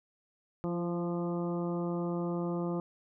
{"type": "harmonic tone with a mistuned harmonic", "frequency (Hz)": 173.7, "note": "F3", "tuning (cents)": -9, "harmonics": [1, 2, 3, 4, 5, 6, 7], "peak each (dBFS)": [-33, -35, -40, -45, -47, -48, -47], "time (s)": [0.64, 2.8], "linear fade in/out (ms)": 0, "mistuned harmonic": 2, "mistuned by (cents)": -20, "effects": []}